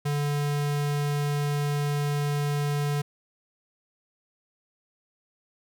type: tone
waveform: square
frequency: 145.3 Hz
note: D3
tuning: 18 cents flat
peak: -25 dBFS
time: 0.05-3.02 s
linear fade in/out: 10 ms
effects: none